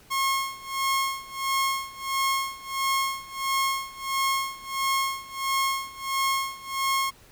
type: tone with tremolo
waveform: sawtooth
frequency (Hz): 1082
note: C#6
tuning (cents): -42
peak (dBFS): -18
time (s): 0.1-7.11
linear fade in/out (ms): 20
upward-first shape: sine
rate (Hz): 1.5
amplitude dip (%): 90
effects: pink hiss -54 dBFS RMS until 7.31 s